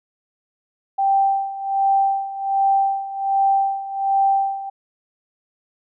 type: tone with tremolo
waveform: sine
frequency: 784 Hz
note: G5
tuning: in tune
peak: -13 dBFS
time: 0.98-4.7 s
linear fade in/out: 10 ms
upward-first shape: sine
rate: 1.3 Hz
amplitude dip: 80%
effects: none